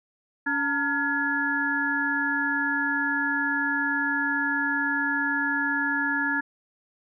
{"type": "harmonic tone with a mistuned harmonic", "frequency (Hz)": 282.2, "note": "C#4", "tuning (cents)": 31, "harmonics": [1, 3, 5, 6], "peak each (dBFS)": [-30, -32, -30, -25], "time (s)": [0.46, 6.41], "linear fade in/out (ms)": 10, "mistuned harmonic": 3, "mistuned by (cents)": 120, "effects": []}